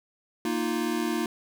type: chord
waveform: square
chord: Bb suspended fourth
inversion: none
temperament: equal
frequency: 233.1 / 311.1 / 349.2 Hz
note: Bb3 / Eb4 / F4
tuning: 0 / 0 / 0 cents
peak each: -31 dBFS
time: 0.45-1.26 s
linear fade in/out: 2 ms
effects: none